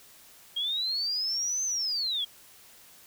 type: linear two-way sweep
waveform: sine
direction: up then down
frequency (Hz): 3220 to 6272 to 3220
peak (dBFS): -27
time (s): 0.56-2.25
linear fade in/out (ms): 10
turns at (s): 1.64
effects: white hiss -54 dBFS RMS until 3.06 s